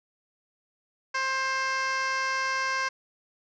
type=tone with high-pass filter; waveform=15% pulse; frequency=529 Hz; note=C5; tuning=19 cents sharp; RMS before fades=-28 dBFS; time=1.14-2.89 s; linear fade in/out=10 ms; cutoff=1100 Hz; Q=1.1; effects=resampled to 16000 Hz + 8-bit